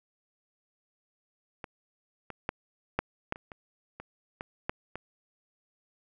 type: clicks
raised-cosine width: 0.5 ms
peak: -23 / -24 / -14 / -11 / -15 / -29 / -28 / -26 / -21 / -14 / -22 dBFS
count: 11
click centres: 1.642 / 2.303 / 2.491 / 2.99 / 3.324 / 3.359 / 3.518 / 4 / 4.409 / 4.695 / 4.956 s
effects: none